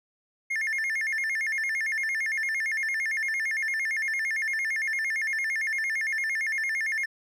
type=tone with vibrato; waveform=triangle; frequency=1950 Hz; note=B6; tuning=23 cents flat; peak=-24 dBFS; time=0.5-7.06 s; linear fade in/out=10 ms; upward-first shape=square; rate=8.8 Hz; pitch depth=160 cents each way; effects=none